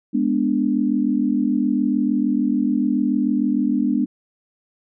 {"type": "chord", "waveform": "sine", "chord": "G# diminished", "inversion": "none", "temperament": "equal", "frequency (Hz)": [207.7, 246.9, 293.7], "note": ["G#3", "B3", "D4"], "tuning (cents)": [0, 0, 0], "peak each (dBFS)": [-22, -20, -21], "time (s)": [0.13, 4.06], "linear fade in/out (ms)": 20, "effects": []}